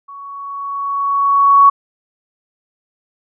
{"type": "tone with level ramp", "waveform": "sine", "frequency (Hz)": 1118, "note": "C#6", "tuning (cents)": 14, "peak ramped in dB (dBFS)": [-31, -3], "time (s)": [0.08, 1.7], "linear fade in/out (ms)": 10, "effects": []}